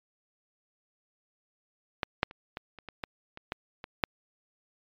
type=clicks; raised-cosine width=0.3 ms; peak=-11 / -6 / -29 / -19 / -29 / -24 / -16 / -26 / -15 / -22 / -6 dBFS; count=11; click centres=2.032 / 2.231 / 2.311 / 2.571 / 2.787 / 2.887 / 3.038 / 3.374 / 3.521 / 3.841 / 4.038 s; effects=low-pass 4000 Hz 12 dB/octave + MP3 96 kbps